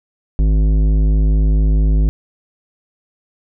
triangle tone with tanh clipping, 52.2 Hz, G#1, 10 cents sharp, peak -12 dBFS, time 0.39-2.09 s, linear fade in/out 0 ms, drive 17 dB, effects none

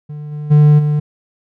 triangle tone with level steps, 149.1 Hz, D3, 27 cents sharp, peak -23 / -20 / -3 / -10 dBFS, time 0.09-1 s, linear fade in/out 10 ms, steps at 0.31 / 0.5 / 0.78 s, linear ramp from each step 20 ms, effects none

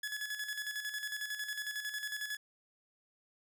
sawtooth tone with tremolo, 1700 Hz, G#6, 40 cents sharp, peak -32 dBFS, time 0.03-2.37 s, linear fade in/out 5 ms, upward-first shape square, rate 11 Hz, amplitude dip 55%, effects none

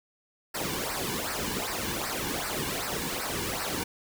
pink noise with flanger, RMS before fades -32 dBFS, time 0.54-3.84 s, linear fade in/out 10 ms, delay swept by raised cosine 0.29 to 1.59 ms, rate 2.6 Hz, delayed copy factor -0.75, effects none

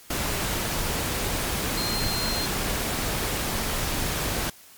sine tone in noise, 4186 Hz, C8, in tune, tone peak -29 dBFS, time 1.77-2.46 s, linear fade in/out 5 ms, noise pink, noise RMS -27 dBFS, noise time 0.1-4.5 s, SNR -5 dB, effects white hiss -50 dBFS RMS until 4.77 s + MP3 96 kbps

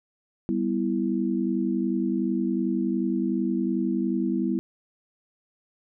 sine chord, E minor, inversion first, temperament equal, 196 / 246.9 / 329.6 Hz, G3 / B3 / E4, 0 / 0 / 0 cents, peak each -27 dBFS, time 0.49-4.59 s, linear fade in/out 0 ms, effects none

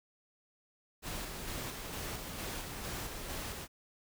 pink noise with tremolo, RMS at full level -40 dBFS, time 1.02-3.68 s, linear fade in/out 50 ms, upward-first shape square, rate 2.2 Hz, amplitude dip 30%, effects none

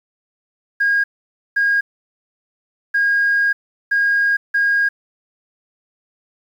sine tone bursts at uneven times, 1630 Hz, G#6, 33 cents flat, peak -12 dBFS, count 5, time 0.8-1.04 / 1.56-1.81 / 2.94-3.53 / 3.91-4.37 / 4.54-4.89 s, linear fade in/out 10 ms, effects tanh soft clip ceiling -9 dBFS + 8-bit

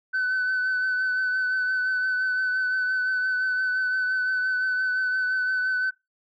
sine tone with vibrato, 1511 Hz, F#6, 36 cents sharp, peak -20 dBFS, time 0.13-5.91 s, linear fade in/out 20 ms, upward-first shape triangle, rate 5.8 Hz, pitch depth 24 cents each way, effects noise-tail reverb RT60 0.2 s tail -20 dB re dry + tanh soft clip ceiling -20 dBFS

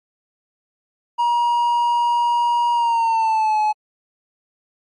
triangle tone with pitch glide, 952 to 853 Hz, A#5 to G#5, +36 to +46 cents, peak -13 dBFS, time 1.18-3.73 s, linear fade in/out 20 ms, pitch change -190 cents, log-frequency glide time 2.73-3.6 s, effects MP3 48 kbps

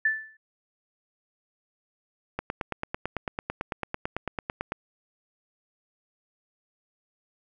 sine tone with exponential decay, 1757 Hz, A6, 3 cents flat, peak -18 dBFS, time 0.05-0.37 s, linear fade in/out 5 ms, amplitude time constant 69 ms
click train, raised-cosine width 0.5 ms, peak -14 dBFS, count 22, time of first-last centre 2.39-4.721 s, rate 9.01 Hz
effects none

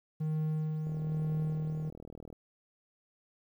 triangle tone with tremolo, 155.56 Hz, D#3, in tune, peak -27 dBFS, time 0.2-1.9 s, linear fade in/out 10 ms, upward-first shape sine, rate 1.1 Hz, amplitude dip 35%
click train, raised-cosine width 2 ms, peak -34 dBFS, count 59, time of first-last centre 0.87-2.327 s, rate 39.8 Hz
effects 11-bit

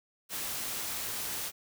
white noise, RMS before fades -36 dBFS, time 0.29-1.52 s, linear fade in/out 50 ms, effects none

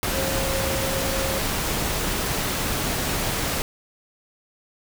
sine tone in noise, 538 Hz, C5, 48 cents sharp, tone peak -28 dBFS, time 0.13-1.39 s, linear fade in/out 0 ms, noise pink, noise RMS -25 dBFS, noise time 0.03-3.62 s, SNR -6 dB, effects none

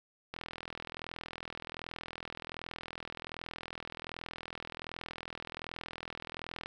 click train, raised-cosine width 0.3 ms, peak -24 dBFS, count 262, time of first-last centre 0.34-6.66 s, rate 41.3 Hz, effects none

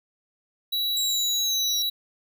square tone, 3914 Hz, B7, 16 cents flat, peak -24 dBFS, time 0.72-1.9 s, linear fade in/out 10 ms
sine linear sweep, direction down, 7680 to 5588 Hz, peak -28 dBFS, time 0.97-1.82 s, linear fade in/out 0 ms
effects none

